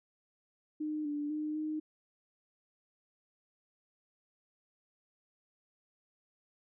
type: tone with pitch steps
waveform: sine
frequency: 305.1 / 293.2 / 304.4 / 308.4 Hz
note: D#4 / D4 / D#4 / D#4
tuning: -34 / -3 / -38 / -15 cents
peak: -33 dBFS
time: 0.8-1.8 s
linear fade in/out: 10 ms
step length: 250 ms
effects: none